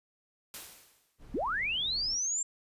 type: noise with exponential decay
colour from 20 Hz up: white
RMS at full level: -41 dBFS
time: 0.54-1.23 s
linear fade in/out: 1 ms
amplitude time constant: 150 ms
type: noise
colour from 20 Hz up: brown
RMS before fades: -49 dBFS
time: 1.18-2.19 s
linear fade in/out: 50 ms
type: linear sweep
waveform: sine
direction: up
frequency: 186.8 to 7470 Hz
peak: -29 dBFS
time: 1.34-2.43 s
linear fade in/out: 5 ms
effects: resampled to 32000 Hz